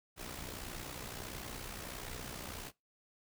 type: noise with amplitude modulation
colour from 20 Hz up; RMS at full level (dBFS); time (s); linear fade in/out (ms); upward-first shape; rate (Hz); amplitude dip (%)
pink; -42; 0.16-2.72; 50; sine; 61.5; 60
effects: noise-tail reverb RT60 0.2 s tail -22 dB re dry